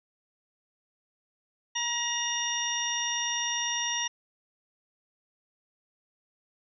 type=harmonic tone with a mistuned harmonic; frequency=950 Hz; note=A#5; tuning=33 cents sharp; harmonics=1 / 2 / 3 / 4 / 6; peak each=-36 / -35 / -33 / -36 / -32 dBFS; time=1.75-4.08 s; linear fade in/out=10 ms; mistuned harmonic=4; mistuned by=-83 cents; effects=none